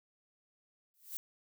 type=noise with exponential growth; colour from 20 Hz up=violet; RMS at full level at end=-37 dBFS; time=0.94-1.17 s; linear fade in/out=0 ms; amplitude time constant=48 ms; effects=none